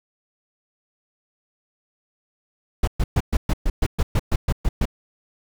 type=noise bursts; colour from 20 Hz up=brown; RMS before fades=-18 dBFS; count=13; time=2.83-4.855 s; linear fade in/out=5 ms; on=45 ms; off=120 ms; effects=none